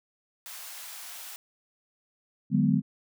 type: high-pass noise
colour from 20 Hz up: white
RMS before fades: -42 dBFS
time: 0.46-1.36 s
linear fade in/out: 0 ms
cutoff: 670 Hz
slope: 24 dB/octave
type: chord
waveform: sine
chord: G# half-diminished seventh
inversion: second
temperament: just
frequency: 149.51 / 186.89 / 207.7 / 249.2 Hz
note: D3 / F#3 / G#3 / B3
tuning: +31 / +18 / 0 / +16 cents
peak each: -26 dBFS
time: 2.5-2.82 s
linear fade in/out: 50 ms
effects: none